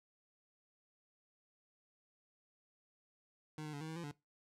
25% pulse tone with pitch steps, 153.8 / 151.9 / 143.5 / 158.1 / 160 / 170.6 / 145.4 Hz, D#3 / D#3 / D3 / D#3 / D#3 / F3 / D3, -20 / -41 / -40 / +28 / +49 / -40 / -17 cents, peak -39 dBFS, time 3.58-4.112 s, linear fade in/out 2 ms, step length 76 ms, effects noise-tail reverb RT60 0.2 s tail -19 dB re dry + low-pass 10000 Hz 12 dB/octave

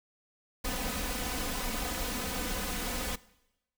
pink noise with comb filter, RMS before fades -34 dBFS, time 0.64-3.16 s, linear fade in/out 10 ms, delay 4 ms, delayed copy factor +0.85, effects noise-tail reverb RT60 0.9 s tail -20 dB re dry

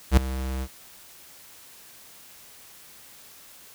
square tone with ADSR envelope, 65.41 Hz, C2, in tune, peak -11 dBFS, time 0.11-0.68 s, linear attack 63 ms, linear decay 4 ms, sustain -17 dB, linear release 55 ms, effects white hiss -49 dBFS RMS until 3.74 s

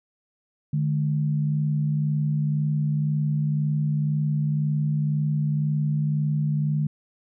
sine tone pair together, 149.55 / 211.5 Hz, D3 / G#3, +32 / +32 cents, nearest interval tritone, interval 600 cents, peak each -21 / -30 dBFS, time 0.73-6.87 s, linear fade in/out 5 ms, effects none

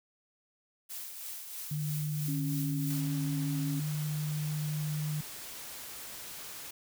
blue noise with tremolo, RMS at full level -40 dBFS, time 0.89-3.02 s, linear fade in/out 20 ms, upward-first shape triangle, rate 3.1 Hz, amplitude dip 50%
sine tone with pitch glide, 150.5 to 151.46 Hz, D3 to D#3, +43 to -46 cents, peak -31 dBFS, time 1.71-5.21 s, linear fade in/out 5 ms, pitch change +11 cents, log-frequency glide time 3.24-4.81 s
sine tone with vibrato, 276.5 Hz, C#4, 4 cents flat, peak -34 dBFS, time 2.28-3.8 s, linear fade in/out 5 ms, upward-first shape square, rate 5.1 Hz, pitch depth 11 cents each way
white noise, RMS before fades -44 dBFS, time 2.9-6.71 s, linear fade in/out 5 ms
effects none

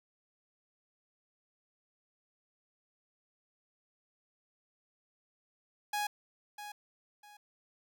sawtooth tone with echo, 830.6 Hz, G#5, in tune, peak -28 dBFS, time 5.93-6.07 s, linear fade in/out 5 ms, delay 650 ms, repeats 2, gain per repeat -11 dB, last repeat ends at 7.37 s, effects none

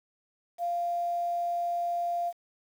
sine tone, 694 Hz, F5, 11 cents flat, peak -27 dBFS, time 0.58-2.33 s, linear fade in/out 50 ms, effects 9-bit

